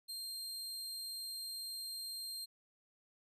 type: tone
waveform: sawtooth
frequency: 4186 Hz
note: C8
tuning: in tune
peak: -39 dBFS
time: 0.08-2.46 s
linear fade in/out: 20 ms
effects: resampled to 32000 Hz